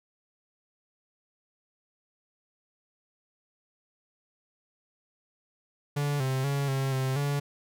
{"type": "tone with pitch steps", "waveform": "45% pulse", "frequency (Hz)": [144.4, 131.8, 140.4, 134.8, 131.8, 142.9], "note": ["D3", "C3", "C#3", "C#3", "C3", "D3"], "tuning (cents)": [-29, 13, 22, -48, 13, -47], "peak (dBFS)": -26, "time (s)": [5.96, 7.4], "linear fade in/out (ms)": 10, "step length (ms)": 240, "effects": []}